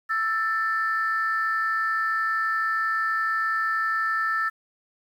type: tone pair together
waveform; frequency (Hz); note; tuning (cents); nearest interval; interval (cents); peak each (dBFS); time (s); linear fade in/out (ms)
sine; 1323 / 1773.9; E6 / A6; +6 / +14; perfect fourth; 508; -24; 0.09-4.5; 20
effects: tanh soft clip ceiling -16 dBFS + 9-bit